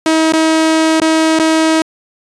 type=tone with dropouts; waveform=sawtooth; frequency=319.3 Hz; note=D#4; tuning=45 cents sharp; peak=-5 dBFS; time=0.06-1.82 s; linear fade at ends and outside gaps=2 ms; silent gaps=0.323-0.334 / 1.001-1.017 / 1.39-1.396 s; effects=resampled to 22050 Hz